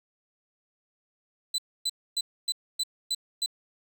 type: tone bursts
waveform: 35% pulse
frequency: 4012 Hz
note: B7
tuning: 26 cents sharp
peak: -24 dBFS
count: 7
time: 1.54-3.461 s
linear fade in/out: 5 ms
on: 43 ms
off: 270 ms
effects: none